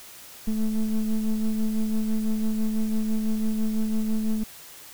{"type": "ring-modulated tone", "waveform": "triangle", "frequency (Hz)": 110, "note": "A2", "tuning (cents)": 0, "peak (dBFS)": -16, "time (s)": [0.47, 4.44], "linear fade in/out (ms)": 10, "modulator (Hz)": 107, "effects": ["white hiss -45 dBFS RMS until 4.93 s"]}